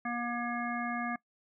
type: harmonic tone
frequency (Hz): 239.1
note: A#3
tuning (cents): +44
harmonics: 1 / 3 / 5 / 7 / 9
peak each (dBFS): -36 / -38 / -39 / -39 / -42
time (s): 0.05-1.16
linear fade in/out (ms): 5
effects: noise-tail reverb RT60 0.1 s tail -22 dB re dry